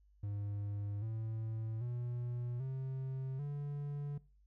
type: tone with pitch steps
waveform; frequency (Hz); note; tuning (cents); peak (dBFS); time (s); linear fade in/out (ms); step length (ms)
triangle; 102 / 111.23 / 121.3 / 132.28 / 144.25; G#2 / A2 / B2 / C3 / D3; -31 / +19 / -31 / +19 / -31; -35; 0.23-4.18; 5; 790
effects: noise-tail reverb RT60 0.4 s tail -22 dB re dry + added 50 Hz sine -64 dBFS peak until 4.46 s